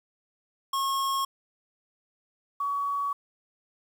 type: tone pair in turn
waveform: square / sine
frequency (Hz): 1087 / 1129.3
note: C#6 / C#6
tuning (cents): -34 / +32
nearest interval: minor second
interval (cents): 66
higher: second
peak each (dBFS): -26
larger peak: neither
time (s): 0.73-1.25 / 2.6-3.13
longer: second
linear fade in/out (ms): 5
effects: 9-bit